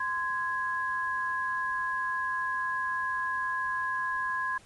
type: tone pair together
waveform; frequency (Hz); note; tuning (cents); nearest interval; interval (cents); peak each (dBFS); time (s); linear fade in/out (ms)
sine; 1035.2 / 1661.2; C6 / G#6; -19 / 0; minor sixth; 819; -31 / -31; 0-4.58; 5
effects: pink hiss -56 dBFS RMS until 4.65 s + resampled to 24000 Hz